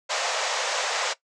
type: band-pass noise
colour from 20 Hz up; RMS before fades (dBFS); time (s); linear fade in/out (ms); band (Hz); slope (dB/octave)
pink; -27; 0.09-1.14; 20; 500 to 7500; 48
effects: noise-tail reverb RT60 0.1 s tail -17 dB re dry